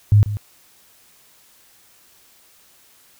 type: tone with echo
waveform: sine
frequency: 103.83 Hz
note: G#2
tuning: in tune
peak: -8 dBFS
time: 0.12-0.23 s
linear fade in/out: 0 ms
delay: 140 ms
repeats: 1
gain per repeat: -13 dB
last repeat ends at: 0.37 s
effects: white hiss -53 dBFS RMS until 3.19 s